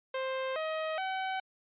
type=tone with pitch steps; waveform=sawtooth; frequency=525 / 631.6 / 759.8 Hz; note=C5 / D#5 / F#5; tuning=+6 / +26 / +46 cents; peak=-28 dBFS; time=0.14-1.4 s; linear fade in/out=5 ms; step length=420 ms; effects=resampled to 8000 Hz